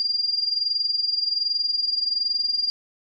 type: tone with amplitude modulation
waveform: sine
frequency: 4793 Hz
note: D8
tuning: 34 cents sharp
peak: -18 dBFS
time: 0-2.7 s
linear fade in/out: 0 ms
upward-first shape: sine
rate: 21.3 Hz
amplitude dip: 70%
effects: none